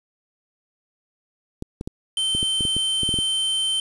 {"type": "clicks", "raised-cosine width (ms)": 3, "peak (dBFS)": -16, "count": 12, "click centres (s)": [1.624, 1.811, 1.875, 2.35, 2.429, 2.608, 2.652, 2.766, 3.033, 3.091, 3.141, 3.188]}
{"type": "tone", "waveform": "square", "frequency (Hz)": 3100, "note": "G7", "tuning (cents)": -20, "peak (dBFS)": -21, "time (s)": [2.17, 3.8], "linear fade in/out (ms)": 2}
{"effects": ["resampled to 24000 Hz", "7-bit"]}